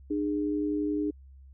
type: tone pair together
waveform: sine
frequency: 301.4 / 412.5 Hz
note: D4 / G#4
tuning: +45 / -12 cents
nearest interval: perfect fourth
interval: 543 cents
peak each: -27 / -33 dBFS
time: 0.1-1.11 s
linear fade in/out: 10 ms
effects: added 67 Hz sine -48 dBFS peak until 1.53 s